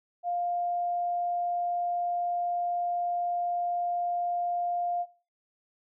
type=tone; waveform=sine; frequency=702 Hz; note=F5; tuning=9 cents sharp; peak=-27 dBFS; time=0.23-5.06 s; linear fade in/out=50 ms; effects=noise-tail reverb RT60 0.4 s tail -17 dB re dry